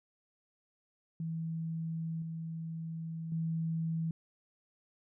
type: tone with level steps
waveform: sine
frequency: 163 Hz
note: E3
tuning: 19 cents flat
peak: -34 / -37 / -31 dBFS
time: 1.2-4.11 s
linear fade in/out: 2 ms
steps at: 2.22 / 3.32 s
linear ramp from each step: 2 ms
effects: none